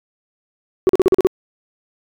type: tone bursts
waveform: sine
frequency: 375.2 Hz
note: F#4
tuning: 24 cents sharp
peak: -6 dBFS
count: 7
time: 0.87-1.27 s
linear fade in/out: 0 ms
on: 22 ms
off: 41 ms
effects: tanh soft clip ceiling -6 dBFS